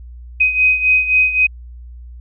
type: beating tone pair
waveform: sine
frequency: 2512 / 2515.8 Hz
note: D#7 / D#7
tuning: +16 / +19 cents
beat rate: 3.8 Hz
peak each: -12 / -17 dBFS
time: 0.4-1.47 s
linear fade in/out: 10 ms
effects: added 60 Hz sine -32 dBFS peak until 2.2 s